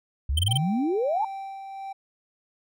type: exponential sweep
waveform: sine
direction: up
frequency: 63 to 922 Hz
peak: -22 dBFS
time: 0.29-1.25 s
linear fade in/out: 5 ms
type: tone bursts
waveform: square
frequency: 3120 Hz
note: G7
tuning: 9 cents flat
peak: -22 dBFS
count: 5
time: 0.37-0.575 s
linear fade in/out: 5 ms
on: 21 ms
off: 25 ms
type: tone with tremolo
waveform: triangle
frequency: 780 Hz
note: G5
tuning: 9 cents flat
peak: -30 dBFS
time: 0.48-1.93 s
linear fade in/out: 10 ms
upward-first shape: sine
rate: 1.5 Hz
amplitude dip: 40%
effects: none